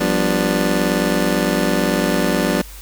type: chord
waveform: 25% pulse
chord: G dominant seventh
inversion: third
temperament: just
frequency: 176.4 / 196 / 245 / 294 Hz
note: F3 / G3 / B3 / D4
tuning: +18 / 0 / -14 / +2 cents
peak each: -18 dBFS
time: 0-2.62 s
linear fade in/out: 10 ms
effects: added 50 Hz sine -35 dBFS peak until 2.81 s + white hiss -40 dBFS RMS until 2.81 s